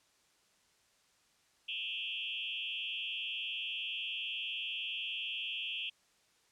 sine tone with frequency modulation, 2953 Hz, F#7, 4 cents flat, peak -36 dBFS, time 1.68-5.9 s, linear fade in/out 10 ms, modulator 121 Hz, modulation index 3.2, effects white hiss -70 dBFS RMS until 6.51 s + low-pass 8000 Hz 12 dB/octave

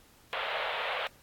pink band-pass noise, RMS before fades -34 dBFS, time 0.33-1.07 s, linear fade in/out 0 ms, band 510 to 3600 Hz, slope 48 dB/octave, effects pink hiss -60 dBFS RMS until 1.22 s + AAC 64 kbps

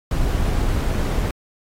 brown noise, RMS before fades -20 dBFS, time 0.11-1.31 s, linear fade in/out 2 ms, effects AAC 48 kbps

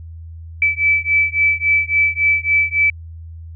sine beating tone pair, 2308 / 2311.6 Hz, D7 / D7, -31 / -28 cents, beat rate 3.6 Hz, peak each -16 dBFS, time 0.62-2.9 s, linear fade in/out 2 ms, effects added 82 Hz sine -31 dBFS peak until 3.55 s

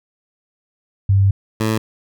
sine / 15% pulse tone pair in turn, 98 / 110 Hz, G2 / A2, 0 / 0 cents, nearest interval major second, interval 200 cents, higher second, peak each -10 dBFS, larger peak neither, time 1.09-1.31 / 1.6-1.78 s, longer first, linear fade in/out 5 ms, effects none

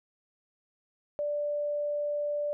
sine tone, 587 Hz, D5, 1 cent flat, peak -28 dBFS, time 1.19-2.53 s, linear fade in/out 0 ms, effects none

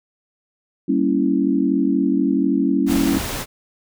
sine chord, G diminished seventh, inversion none, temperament equal, 196 / 233.1 / 277.2 / 329.6 Hz, G3 / Bb3 / Db4 / Fb4, 0 / 0 / 0 / 0 cents, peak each -22 / -23 / -18 / -22 dBFS, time 0.88-3.19 s, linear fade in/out 10 ms
pink noise, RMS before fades -26 dBFS, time 2.86-3.46 s, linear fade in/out 50 ms
effects none

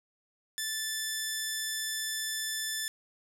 10% pulse tone, 1755 Hz, A6, 5 cents flat, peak -23 dBFS, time 0.58-2.88 s, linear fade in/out 0 ms, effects none

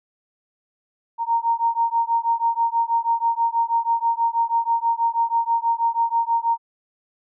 sine beating tone pair, 923 / 929.2 Hz, A#5 / A#5, -17 / -6 cents, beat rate 6.2 Hz, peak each -21 dBFS, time 1.18-6.58 s, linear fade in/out 50 ms, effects none

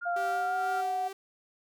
sine tone with vibrato, 1401 Hz, F6, 5 cents sharp, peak -34 dBFS, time 0.01-0.82 s, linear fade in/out 20 ms, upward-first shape sine, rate 6.1 Hz, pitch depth 17 cents each way
sine tone with pitch glide, 698.5 to 739.6 Hz, F5 to F#5, 0 to -1 cents, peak -28 dBFS, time 0.05-1.09 s, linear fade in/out 20 ms, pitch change +99 cents, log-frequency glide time 0.25-0.57 s
sawtooth tone with tremolo, 388.5 Hz, G4, 16 cents flat, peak -33 dBFS, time 0.16-1.13 s, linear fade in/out 5 ms, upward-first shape sine, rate 2.1 Hz, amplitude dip 45%
effects none

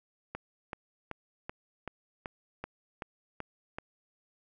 click train, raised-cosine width 0.5 ms, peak -22 dBFS, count 10, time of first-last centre 0.35-3.785 s, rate 2.62 Hz, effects none

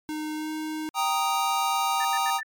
square tone with pitch glide, 307.4 to 311 Hz, D#4 to D#4, -21 to -1 cents, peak -30 dBFS, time 0.09-0.89 s, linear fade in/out 0 ms, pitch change +20 cents, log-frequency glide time 0.35-0.51 s
square chord, Eb major, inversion first, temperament equal, 784 / 932.3 / 1244.5 Hz, G5 / Bb5 / Eb6, 0 / 0 / 0 cents, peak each -28 dBFS, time 0.94-2.41 s, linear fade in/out 50 ms
sine tone bursts, 1772 Hz, A6, 12 cents sharp, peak -31 dBFS, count 4, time 2-2.432 s, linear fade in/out 5 ms, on 48 ms, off 80 ms
effects MP3 96 kbps

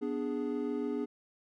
triangle chord, G# diminished, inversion first, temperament equal, 246.9 / 293.7 / 415.3 Hz, B3 / D4 / G#4, 0 / 0 / 0 cents, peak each -34 dBFS, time 0.01-1.06 s, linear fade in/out 20 ms, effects none

